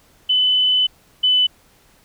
sine tone pair in turn, 3012 / 3001 Hz, F#7 / F#7, +30 / +24 cents, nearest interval unison, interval 6 cents, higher first, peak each -13 / -12 dBFS, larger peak second, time 0.29-0.87 / 1.23-1.47 s, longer first, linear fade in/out 10 ms, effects pink hiss -54 dBFS RMS until 2.04 s

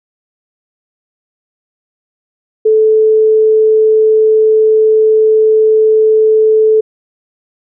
sine tone, 436 Hz, A4, 16 cents flat, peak -5 dBFS, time 2.65-6.81 s, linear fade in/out 10 ms, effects none

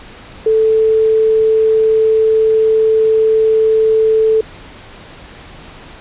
sine tone, 440 Hz, A4, in tune, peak -8 dBFS, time 0.46-4.41 s, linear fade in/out 5 ms, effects pink hiss -36 dBFS RMS until 6 s + resampled to 8000 Hz

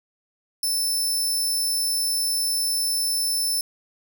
20% pulse tone, 5290 Hz, E8, 5 cents sharp, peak -16 dBFS, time 0.63-3.61 s, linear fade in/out 2 ms, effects none

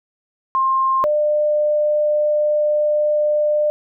sine tone pair in turn, 1060 / 599.4 Hz, C6 / D5, +22 / +35 cents, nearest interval minor seventh, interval 987 cents, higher first, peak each -14 dBFS, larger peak neither, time 0.55-1.04 / 1.04-3.7 s, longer second, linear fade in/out 0 ms, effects none

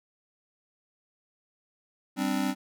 square chord, G suspended fourth, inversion none, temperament just, 196 / 261.3 / 294 Hz, G3 / C4 / D4, 0 / -2 / +2 cents, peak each -32 / -30 / -32 dBFS, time 2.16-2.55 s, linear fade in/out 50 ms, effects none

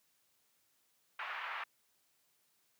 pink band-pass noise, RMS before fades -42 dBFS, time 1.19-1.64 s, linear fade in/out 5 ms, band 950 to 2500 Hz, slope 24 dB/octave, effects white hiss -75 dBFS RMS until 2.79 s + high-pass 80 Hz 12 dB/octave

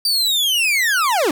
40% pulse linear sweep, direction down, 4699 to 261.6 Hz, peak -14 dBFS, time 0.05-1.31 s, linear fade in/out 2 ms, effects none

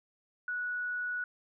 sine tone, 1469 Hz, F#6, 13 cents flat, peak -32 dBFS, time 0.48-1.24 s, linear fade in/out 2 ms, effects none

